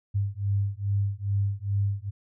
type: beating tone pair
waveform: sine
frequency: 99 / 101.4 Hz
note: G2 / G#2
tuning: +18 / -41 cents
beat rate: 2.4 Hz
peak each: -27 dBFS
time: 0.14-2.11 s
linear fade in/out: 20 ms
effects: none